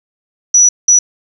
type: tone bursts at uneven times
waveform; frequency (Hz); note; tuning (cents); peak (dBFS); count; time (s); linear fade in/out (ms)
sine; 5890; F#8; -9; -4; 2; 0.54-0.69 / 0.88-0.99; 5
effects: 7-bit